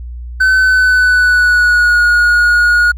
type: tone with pitch glide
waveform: triangle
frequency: 1522 to 1444.1 Hz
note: F#6 to F#6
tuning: +48 to -42 cents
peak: -5 dBFS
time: 0.4-2.92 s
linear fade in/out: 10 ms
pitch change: -90 cents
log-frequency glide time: 0.57-2.02 s
effects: added 60 Hz sine -23 dBFS peak until 2.97 s